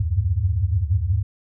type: tone cluster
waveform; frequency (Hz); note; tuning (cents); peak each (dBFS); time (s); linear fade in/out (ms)
sine; 75.6 / 91 / 97.4 / 101.7 / 106.9; D#2 / F#2 / G2 / G#2 / A2; -49 / -28 / -11 / -36 / -49; -23 / -22 / -26 / -26 / -28; 0-1.23; 10
effects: none